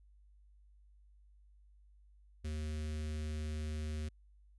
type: tone with notch filter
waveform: square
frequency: 76.6 Hz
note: D#2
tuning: 27 cents flat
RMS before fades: -39 dBFS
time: 2.44-4.09 s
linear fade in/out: 10 ms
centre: 880 Hz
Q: 0.67
effects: added 50 Hz sine -60 dBFS peak until 4.58 s + resampled to 24000 Hz